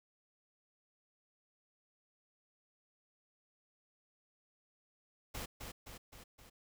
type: noise with echo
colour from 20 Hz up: pink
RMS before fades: -43 dBFS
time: 5.34-5.46 s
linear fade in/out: 10 ms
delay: 260 ms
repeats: 4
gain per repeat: -4 dB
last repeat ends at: 6.5 s
effects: none